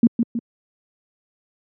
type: tone with echo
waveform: sine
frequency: 233.1 Hz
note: A#3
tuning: in tune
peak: -8 dBFS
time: 0.03-0.07 s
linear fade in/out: 2 ms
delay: 160 ms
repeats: 2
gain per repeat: -6 dB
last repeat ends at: 0.39 s
effects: high-pass 150 Hz 12 dB/octave